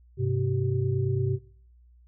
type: tone cluster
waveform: sine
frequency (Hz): 100.4 / 129.3 / 383.4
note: G2 / C3 / G4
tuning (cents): +42 / -20 / -38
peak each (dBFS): -27 / -26 / -31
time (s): 0.17-1.39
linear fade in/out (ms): 50
effects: noise-tail reverb RT60 0.8 s tail -26 dB re dry + added 60 Hz sine -53 dBFS peak until 2.07 s